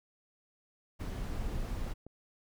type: noise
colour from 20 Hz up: brown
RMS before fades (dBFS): -36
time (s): 0.99-1.94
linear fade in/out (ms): 20
type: click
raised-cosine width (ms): 2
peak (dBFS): -35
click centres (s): 2.066
effects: none

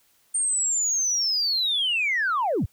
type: linear sweep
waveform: sine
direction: down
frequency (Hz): 8810 to 48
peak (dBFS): -20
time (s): 0.34-2.66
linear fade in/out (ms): 10
effects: tanh soft clip ceiling -17 dBFS + white hiss -63 dBFS RMS until 2.72 s

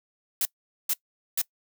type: noise bursts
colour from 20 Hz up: blue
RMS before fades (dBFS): -25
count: 3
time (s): 0.41-1.416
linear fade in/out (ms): 2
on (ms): 42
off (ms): 440
effects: noise-tail reverb RT60 0.1 s tail -22 dB re dry

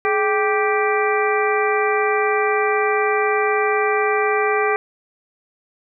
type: harmonic tone with a mistuned harmonic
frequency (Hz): 392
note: G4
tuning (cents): 0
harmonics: 1 / 2 / 3 / 4 / 5 / 6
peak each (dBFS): -19 / -23 / -23 / -27 / -25 / -26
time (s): 0.05-4.76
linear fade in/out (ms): 0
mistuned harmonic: 1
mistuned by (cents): +130
effects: none

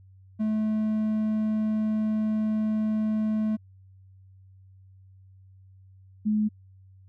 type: tone pair in turn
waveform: triangle / sine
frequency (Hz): 216.1 / 212.8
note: A3 / G#3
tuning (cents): -31 / +42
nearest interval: unison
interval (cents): 27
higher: first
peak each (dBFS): -21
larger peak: neither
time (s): 0.39-3.57 / 6.25-6.49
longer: first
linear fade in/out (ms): 20
effects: added 95 Hz sine -50 dBFS peak until 7.08 s

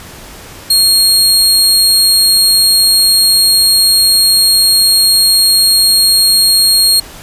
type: tone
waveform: sawtooth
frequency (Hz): 4264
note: C8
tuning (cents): +32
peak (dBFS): -3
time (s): 0.7-7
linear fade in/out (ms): 5
effects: pink hiss -32 dBFS RMS until 7.22 s + resampled to 32000 Hz

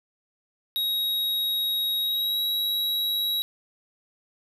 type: tone with pitch glide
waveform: square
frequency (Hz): 3795 to 3866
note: A#7 to B7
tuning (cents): +30 to -38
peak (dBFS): -24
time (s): 0.76-3.42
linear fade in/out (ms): 0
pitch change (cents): +32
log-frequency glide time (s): 2.01-2.4
effects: none

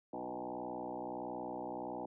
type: tone with frequency modulation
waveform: sine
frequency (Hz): 561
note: C#5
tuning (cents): +21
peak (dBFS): -39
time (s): 0.13-2.06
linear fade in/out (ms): 5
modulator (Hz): 61.5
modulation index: 5.4
effects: none

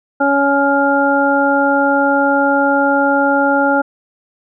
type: harmonic tone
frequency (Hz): 280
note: C#4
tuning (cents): +18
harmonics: 1 / 2 / 3 / 5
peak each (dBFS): -16 / -16 / -16 / -16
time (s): 0.2-3.82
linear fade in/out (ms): 10
effects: none

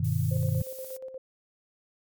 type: chord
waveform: sine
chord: G augmented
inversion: none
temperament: just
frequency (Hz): 98 / 122.5 / 153.12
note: G2 / B2 / D#3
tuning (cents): 0 / -14 / -27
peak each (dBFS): -28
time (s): 0-0.62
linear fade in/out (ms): 5
type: noise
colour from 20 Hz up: violet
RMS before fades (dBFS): -43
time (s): 0.04-0.97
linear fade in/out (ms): 5
type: tone with tremolo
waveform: sine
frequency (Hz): 522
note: C5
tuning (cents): -4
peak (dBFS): -35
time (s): 0.31-1.18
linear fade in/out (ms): 5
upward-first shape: square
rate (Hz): 8.4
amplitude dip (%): 55
effects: MP3 96 kbps

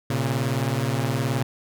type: beating tone pair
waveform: sawtooth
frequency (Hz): 116.7 / 135.7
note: A#2 / C#3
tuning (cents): +2 / -36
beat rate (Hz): 19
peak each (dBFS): -21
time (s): 0.1-1.43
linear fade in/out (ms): 5
effects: none

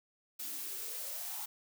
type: noise with high-pass filter sweep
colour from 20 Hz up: blue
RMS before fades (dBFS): -41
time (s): 0.39-1.46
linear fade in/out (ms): 10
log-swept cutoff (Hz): 240 to 910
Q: 9.4
effects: none

